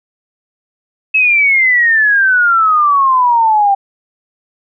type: exponential sweep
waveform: sine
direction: down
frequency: 2600 to 782 Hz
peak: -7 dBFS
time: 1.14-3.75 s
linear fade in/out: 10 ms
effects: none